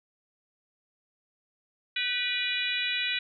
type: harmonic tone with a mistuned harmonic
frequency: 488.3 Hz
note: B4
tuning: 20 cents flat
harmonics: 3 / 4 / 5 / 6 / 7 / 8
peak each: -37 / -35 / -31 / -35 / -36 / -33 dBFS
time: 1.96-3.19 s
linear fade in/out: 5 ms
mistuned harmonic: 3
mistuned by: +54 cents
effects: none